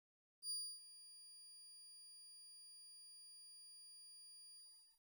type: tone with ADSR envelope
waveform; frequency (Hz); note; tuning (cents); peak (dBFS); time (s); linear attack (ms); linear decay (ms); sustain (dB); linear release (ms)
30% pulse; 4800; D8; +37; -38; 0.42-5.01; 82; 290; -17; 440
effects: 13-bit